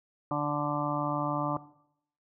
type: harmonic tone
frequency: 146.83 Hz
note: D3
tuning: in tune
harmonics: 1 / 2 / 4 / 5 / 6 / 7 / 8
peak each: -35 / -33 / -35 / -37 / -36 / -37 / -35 dBFS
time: 0.31-1.57 s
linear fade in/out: 2 ms
effects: noise-tail reverb RT60 0.7 s tail -17 dB re dry